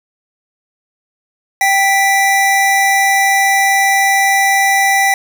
square tone pair together, 784 / 1975.5 Hz, G5 / B6, 0 / 0 cents, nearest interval octave + major third, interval 1600 cents, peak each -13 dBFS, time 1.61-5.14 s, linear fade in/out 2 ms, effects 7-bit

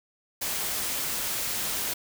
white noise, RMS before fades -30 dBFS, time 0.41-1.94 s, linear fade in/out 10 ms, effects none

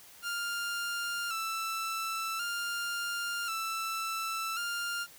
sawtooth tone with vibrato, 1363 Hz, F6, 43 cents flat, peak -29 dBFS, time 0.22-5.07 s, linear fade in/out 50 ms, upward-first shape square, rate 0.46 Hz, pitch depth 47 cents each way, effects white hiss -54 dBFS RMS until 5.18 s

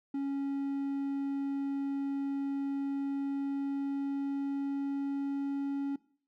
triangle tone with pitch glide, 277.2 to 278.8 Hz, C#4 to C#4, 0 to +10 cents, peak -29 dBFS, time 0.14-5.96 s, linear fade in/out 5 ms, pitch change +10 cents, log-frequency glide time 2.7-5.77 s, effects noise-tail reverb RT60 0.5 s tail -20 dB re dry

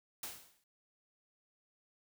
white noise with exponential decay, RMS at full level -40 dBFS, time 0.23-0.64 s, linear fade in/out 2 ms, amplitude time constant 88 ms, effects none

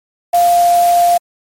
sine tone in noise, 698.5 Hz, F5, in tune, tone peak -7 dBFS, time 0.33-1.18 s, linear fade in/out 10 ms, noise white, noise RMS -25 dBFS, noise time 0.33-1.18 s, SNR +15 dB, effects MP3 64 kbps

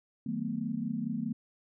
sine chord, B dominant seventh, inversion first, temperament just, 154.34 / 185.21 / 222.2 / 246.9 Hz, D#3 / F#3 / A3 / B3, -14 / +2 / +17 / 0 cents, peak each -40 / -39 / -34 / -36 dBFS, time 0.26-1.33 s, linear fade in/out 5 ms, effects none

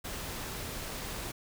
pink noise, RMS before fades -39 dBFS, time 0.04-1.32 s, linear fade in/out 10 ms, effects none

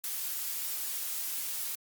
blue noise, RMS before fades -35 dBFS, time 0.04-1.75 s, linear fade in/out 0 ms, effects Opus 48 kbps

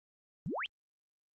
sine exponential sweep, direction up, 130.81 to 3328 Hz, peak -34 dBFS, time 0.46-0.66 s, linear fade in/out 0 ms, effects Opus 32 kbps

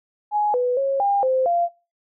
sine tone with pitch steps, 836 / 494.9 / 546 / 803 / 520 / 691 Hz, G#5 / B4 / C#5 / G5 / C5 / F5, +11 / +4 / -26 / +41 / -11 / -19 cents, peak -17 dBFS, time 0.31-1.69 s, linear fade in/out 50 ms, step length 230 ms, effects noise-tail reverb RT60 0.3 s tail -18 dB re dry

